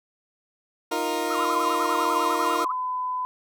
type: chord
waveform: 20% pulse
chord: Eb suspended second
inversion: none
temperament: equal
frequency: 311.1 / 349.2 / 466.2 Hz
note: Eb4 / F4 / Bb4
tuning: 0 / 0 / 0 cents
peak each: -25 / -24 / -24 dBFS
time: 0.91-2.65 s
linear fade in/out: 10 ms
type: tone with vibrato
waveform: sine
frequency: 1174.7 Hz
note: D6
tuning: in tune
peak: -27 dBFS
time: 1.3-2.72 s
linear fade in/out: 5 ms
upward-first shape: sine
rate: 10 Hz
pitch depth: 250 cents each way
type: tone with pitch glide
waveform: sine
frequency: 1019 to 1006.1 Hz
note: C6 to B5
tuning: -46 to +32 cents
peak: -25 dBFS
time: 1.39-3.25 s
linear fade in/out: 0 ms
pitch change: -22 cents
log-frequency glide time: 2.3-2.98 s
effects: none